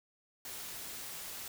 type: noise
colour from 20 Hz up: white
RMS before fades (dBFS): -44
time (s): 0.45-1.48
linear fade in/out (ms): 2
effects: none